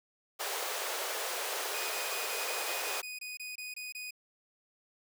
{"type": "high-pass noise", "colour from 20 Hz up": "pink", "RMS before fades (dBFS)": -36, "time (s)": [0.39, 3.02], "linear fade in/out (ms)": 20, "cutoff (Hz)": 400, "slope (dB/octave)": 48}
{"type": "tone bursts", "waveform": "sawtooth", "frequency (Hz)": 2485, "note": "D#7", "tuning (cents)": -3, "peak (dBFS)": -36, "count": 13, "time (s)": [1.74, 4.108], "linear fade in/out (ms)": 5, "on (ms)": 160, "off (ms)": 24}
{"effects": []}